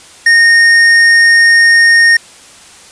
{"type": "tone with hard clipping", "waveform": "triangle", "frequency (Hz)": 1846, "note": "A#6", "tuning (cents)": -17, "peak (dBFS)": -5, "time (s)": [0.26, 2.17], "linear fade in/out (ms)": 5, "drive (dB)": 12, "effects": ["white hiss -37 dBFS RMS until 2.91 s", "resampled to 22050 Hz"]}